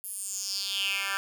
10% pulse tone with high-pass filter sweep, 196.7 Hz, G3, 6 cents sharp, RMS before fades -32 dBFS, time 0.04-1.17 s, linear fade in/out 0 ms, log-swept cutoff 12000 to 1600 Hz, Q 4.7, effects none

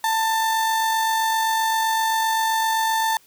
35% pulse tone with amplitude modulation, 890 Hz, A5, 20 cents sharp, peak -16 dBFS, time 0.04-3.17 s, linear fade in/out 2 ms, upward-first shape sine, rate 47.7 Hz, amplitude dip 25%, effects white hiss -55 dBFS RMS until 3.26 s

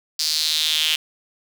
sawtooth tone with high-pass filter sweep, 155.56 Hz, D#3, in tune, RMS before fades -21 dBFS, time 0.19-0.96 s, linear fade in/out 5 ms, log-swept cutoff 4800 to 3000 Hz, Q 4.7, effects none

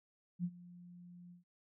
sine tone with ADSR envelope, 176.2 Hz, F3, 16 cents sharp, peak -32 dBFS, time 0.39-1.44 s, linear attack 51 ms, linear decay 57 ms, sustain -20 dB, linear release 130 ms, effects none

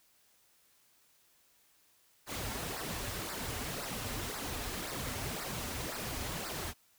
pink noise with flanger, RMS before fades -39 dBFS, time 2.26-6.74 s, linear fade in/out 50 ms, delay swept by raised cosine 0.3 to 6.2 ms, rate 1.9 Hz, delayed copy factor -0.7, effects white hiss -68 dBFS RMS until 6.98 s

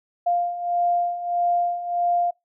sine beating tone pair, 698.5 / 700.1 Hz, F5 / F5, 0 / +4 cents, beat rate 1.6 Hz, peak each -26 / -21 dBFS, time 0.26-2.31 s, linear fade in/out 10 ms, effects noise-tail reverb RT60 0.2 s tail -26 dB re dry

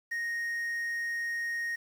triangle tone with quantisation, 1864.7 Hz, A#6, in tune, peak -29 dBFS, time 0.11-1.76 s, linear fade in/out 10 ms, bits 9, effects none

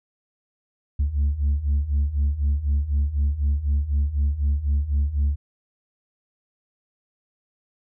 sine beating tone pair, 69.3 / 73.3 Hz, C#2 / D2, 0 / -3 cents, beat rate 4 Hz, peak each -22 / -19 dBFS, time 0.99-5.36 s, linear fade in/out 10 ms, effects tanh soft clip ceiling -16 dBFS

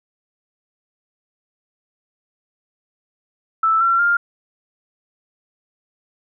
sine tone with pitch steps, 1318.5 / 1359.5 / 1401.8 Hz, E6 / F6 / F6, 0 / -47 / +6 cents, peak -13 dBFS, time 3.63-4.17 s, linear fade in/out 5 ms, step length 180 ms, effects none

